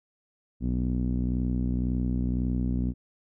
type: tone with low-pass filter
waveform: sawtooth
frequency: 61.9 Hz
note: B1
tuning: 5 cents sharp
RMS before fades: -27 dBFS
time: 0.6-2.94 s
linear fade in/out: 50 ms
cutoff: 240 Hz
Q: 3.3
effects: none